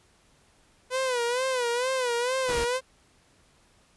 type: tone with vibrato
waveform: sawtooth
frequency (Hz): 498.5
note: B4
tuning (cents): +16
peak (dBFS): -21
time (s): 0.9-2.81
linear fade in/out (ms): 50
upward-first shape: sine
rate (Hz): 2.2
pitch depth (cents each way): 99
type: noise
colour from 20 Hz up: pink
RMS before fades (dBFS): -33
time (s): 2.48-2.65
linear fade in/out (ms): 10
effects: pink hiss -62 dBFS RMS until 3.96 s + resampled to 24000 Hz

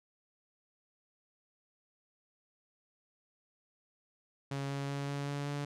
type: tone with pitch steps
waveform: sawtooth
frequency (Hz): 138.59 / 139.63 / 140.69 / 141.75 / 142.82 / 143.89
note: C#3 / C#3 / C#3 / C#3 / D3 / D3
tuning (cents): 0 / +13 / +26 / +39 / -48 / -35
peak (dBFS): -31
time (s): 4.51-5.65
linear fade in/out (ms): 5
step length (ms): 190
effects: low-pass 8000 Hz 12 dB/octave

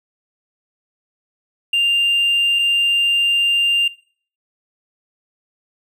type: tone pair in turn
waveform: triangle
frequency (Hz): 2794 / 2794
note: F7 / F7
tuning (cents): 0 / 0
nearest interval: unison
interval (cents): 0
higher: neither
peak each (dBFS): -11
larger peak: neither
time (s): 1.73-2.59 / 2.59-3.88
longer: second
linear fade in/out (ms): 5
effects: noise-tail reverb RT60 0.5 s tail -22 dB re dry + tanh soft clip ceiling -9 dBFS

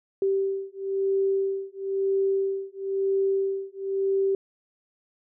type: beating tone pair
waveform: sine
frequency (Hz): 389 / 390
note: G4 / G4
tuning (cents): -13 / -9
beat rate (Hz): 1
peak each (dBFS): -26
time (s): 0.22-4.35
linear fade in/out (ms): 2
effects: none

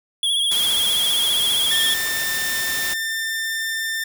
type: tone with vibrato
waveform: square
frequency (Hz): 3322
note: G#7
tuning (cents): 0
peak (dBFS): -18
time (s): 0.23-1.94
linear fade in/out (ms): 2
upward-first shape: triangle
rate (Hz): 15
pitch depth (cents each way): 68
type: noise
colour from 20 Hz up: white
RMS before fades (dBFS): -27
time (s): 0.51-2.94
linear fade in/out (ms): 5
type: tone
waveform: sawtooth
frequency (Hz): 1794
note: A6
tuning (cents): +33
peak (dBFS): -19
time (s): 1.71-4.04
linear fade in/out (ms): 5
effects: none

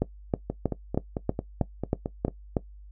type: two click trains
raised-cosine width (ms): 2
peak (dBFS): -10 / -15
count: 9 / 9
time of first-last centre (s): 0.02-2.568 / 0.5-2.282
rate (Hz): 3.14 / 4.49
effects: noise-tail reverb RT60 0.1 s tail -17 dB re dry + added 50 Hz sine -44 dBFS peak until 2.91 s

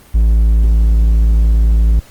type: tone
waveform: triangle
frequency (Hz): 55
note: A1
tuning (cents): 0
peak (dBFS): -5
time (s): 0.14-2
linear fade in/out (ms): 10
effects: pink hiss -43 dBFS RMS until 2.1 s + Opus 24 kbps

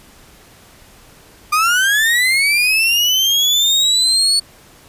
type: linear sweep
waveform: 35% pulse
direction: up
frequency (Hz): 1200 to 4450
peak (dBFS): -10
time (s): 1.52-4.4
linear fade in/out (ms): 10
effects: pink hiss -45 dBFS RMS until 4.88 s + resampled to 32000 Hz

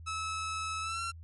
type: tone with pitch glide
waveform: sawtooth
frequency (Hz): 1299 to 1361.2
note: E6 to F6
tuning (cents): -26 to -45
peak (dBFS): -30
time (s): 0.06-1.12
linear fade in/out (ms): 20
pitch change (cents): +81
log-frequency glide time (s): 0.81-1.01
effects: added 82 Hz sine -45 dBFS peak until 1.23 s + MP3 48 kbps

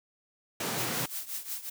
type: high-pass noise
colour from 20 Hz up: pink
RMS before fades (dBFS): -33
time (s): 0.6-1.06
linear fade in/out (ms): 5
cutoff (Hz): 110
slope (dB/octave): 48
type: noise with tremolo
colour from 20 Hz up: blue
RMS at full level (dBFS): -34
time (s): 0.77-1.7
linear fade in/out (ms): 10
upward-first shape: triangle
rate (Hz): 5.6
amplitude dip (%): 85
effects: none

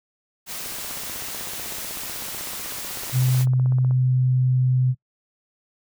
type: noise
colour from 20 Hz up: white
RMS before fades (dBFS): -32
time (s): 0.46-3.46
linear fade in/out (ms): 50
type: click train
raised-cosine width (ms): 1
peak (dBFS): -25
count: 53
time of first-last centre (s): 0.66-3.91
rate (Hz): 16
type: tone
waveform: sine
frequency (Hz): 127.8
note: C3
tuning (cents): -40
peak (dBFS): -16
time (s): 3.12-4.95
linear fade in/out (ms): 50
effects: noise-tail reverb RT60 0.1 s tail -23 dB re dry

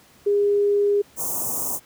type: tone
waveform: sine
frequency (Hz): 407.4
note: G#4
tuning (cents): -33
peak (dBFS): -16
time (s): 0.26-1.02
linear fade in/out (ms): 10
type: band-stop noise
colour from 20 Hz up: white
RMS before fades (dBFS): -26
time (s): 1.16-1.8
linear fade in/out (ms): 50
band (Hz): 1100 to 6200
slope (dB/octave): 48
effects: pink hiss -53 dBFS RMS until 1.85 s + high-pass 80 Hz 12 dB/octave

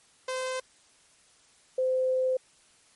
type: tone pair in turn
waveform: sawtooth / sine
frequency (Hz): 516 / 516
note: C5 / C5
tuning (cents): -24 / -24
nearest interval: unison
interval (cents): 0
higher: neither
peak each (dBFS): -26 / -23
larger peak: second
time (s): 0.28-0.6 / 1.78-2.37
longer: second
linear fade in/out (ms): 5
effects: white hiss -61 dBFS RMS until 2.95 s + MP3 48 kbps

